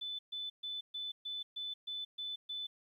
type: tone bursts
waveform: sine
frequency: 3504 Hz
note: A7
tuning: 8 cents flat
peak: -38 dBFS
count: 9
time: 0.01-2.67 s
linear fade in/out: 10 ms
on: 180 ms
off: 130 ms
effects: 12-bit